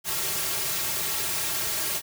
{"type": "noise with comb filter", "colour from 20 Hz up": "white", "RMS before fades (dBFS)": -28, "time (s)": [0.04, 2.02], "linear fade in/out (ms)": 50, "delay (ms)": 4, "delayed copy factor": -1, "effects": []}